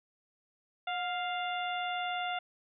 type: harmonic tone with a mistuned harmonic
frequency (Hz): 698.5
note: F5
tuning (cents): 0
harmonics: 1 / 2 / 3 / 4 / 5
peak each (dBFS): -34 / -39 / -42 / -42 / -43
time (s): 0.87-2.39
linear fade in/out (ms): 5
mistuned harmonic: 1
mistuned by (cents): +57
effects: none